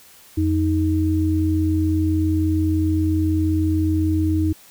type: tone pair together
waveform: sine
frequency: 87.07 / 313.9 Hz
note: F2 / D#4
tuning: -5 / +15 cents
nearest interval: octave + minor seventh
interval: 2220 cents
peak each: -19 dBFS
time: 0.37-4.53 s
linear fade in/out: 10 ms
effects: white hiss -48 dBFS RMS until 4.7 s